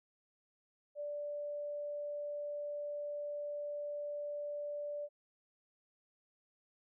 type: tone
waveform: sine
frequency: 585 Hz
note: D5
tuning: 7 cents flat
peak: -38 dBFS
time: 0.95-5.09 s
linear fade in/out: 50 ms
effects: none